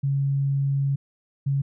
sine tone pair in turn, 138.59 / 138.59 Hz, C#3 / C#3, 0 / 0 cents, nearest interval unison, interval 0 cents, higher neither, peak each -20 dBFS, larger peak neither, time 0.03-0.96 / 1.46-1.62 s, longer first, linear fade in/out 10 ms, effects none

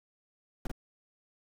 brown noise with echo, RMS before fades -32 dBFS, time 0.65-0.67 s, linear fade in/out 2 ms, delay 45 ms, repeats 1, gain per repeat -3 dB, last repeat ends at 0.715 s, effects none

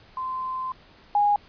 sine tone pair in turn, 1035 / 822.8 Hz, C6 / G#5, -19 / -16 cents, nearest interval major third, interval 397 cents, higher first, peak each -27 / -17 dBFS, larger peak second, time 0.17-0.72 / 1.15-1.36 s, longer first, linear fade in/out 2 ms, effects pink hiss -53 dBFS RMS until 1.48 s + resampled to 11025 Hz

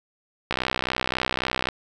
click train, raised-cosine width 0.3 ms, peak -7 dBFS, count 76, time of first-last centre 0.51-1.687 s, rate 63.7 Hz, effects 8-bit

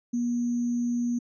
sine tone with sample-and-hold, 240 Hz, B3, 49 cents flat, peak -24 dBFS, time 0.13-1.19 s, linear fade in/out 10 ms, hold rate 6300 Hz, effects resampled to 22050 Hz

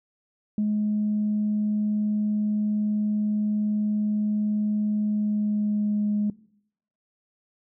sine tone with pitch glide, 210.6 to 208.2 Hz, G#3 to G#3, +24 to +5 cents, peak -20 dBFS, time 0.58-6.3 s, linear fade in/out 2 ms, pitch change -19 cents, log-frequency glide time 5.02-6.19 s, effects noise-tail reverb RT60 0.7 s tail -21 dB re dry + tanh soft clip ceiling -17 dBFS

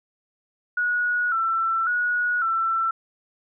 sine tone with vibrato, 1396.9 Hz, F6, in tune, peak -20 dBFS, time 0.77-2.91 s, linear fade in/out 5 ms, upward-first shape square, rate 0.91 Hz, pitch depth 73 cents each way, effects none

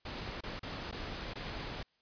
pink noise with dropouts, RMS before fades -41 dBFS, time 0.05-1.83 s, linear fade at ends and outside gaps 5 ms, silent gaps 0.408-0.435 / 0.594-0.63 / 0.914-0.924 / 1.337-1.355 s, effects white hiss -74 dBFS RMS until 2.01 s + resampled to 11025 Hz

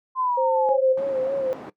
sine exponential sweep, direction down, 1046.5 to 811 Hz, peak -21 dBFS, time 0.15-0.78 s, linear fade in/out 50 ms
sine tone, 523.3 Hz, C5, in tune, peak -20 dBFS, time 0.37-0.93 s, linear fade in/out 10 ms
sine tone with vibrato, 535 Hz, C5, 38 cents sharp, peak -21 dBFS, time 0.69-1.53 s, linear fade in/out 0 ms, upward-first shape sine, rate 3.4 Hz, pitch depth 56 cents each way
white low-pass noise, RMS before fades -37 dBFS, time 0.97-1.7 s, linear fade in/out 5 ms, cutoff 620 Hz, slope 12 dB/octave
effects noise-tail reverb RT60 0.1 s tail -18 dB re dry + high-pass 200 Hz 12 dB/octave

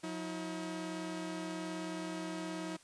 sawtooth tone pair together, 179.43 / 320 Hz, F3 / D#4, +47 / +49 cents, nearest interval minor seventh, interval 1002 cents, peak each -39 / -36 dBFS, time 0.03-2.77 s, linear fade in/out 10 ms, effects white hiss -62 dBFS RMS until 2.83 s + resampled to 22050 Hz

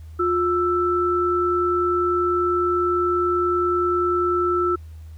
sine tone pair together, 355.4 / 1325 Hz, F4 / E6, +30 / +9 cents, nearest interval octave + major seventh, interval 2279 cents, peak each -20 / -21 dBFS, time 0.19-4.76 s, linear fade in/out 10 ms, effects added 79 Hz sine -36 dBFS peak until 5.17 s + pink hiss -59 dBFS RMS until 5.17 s

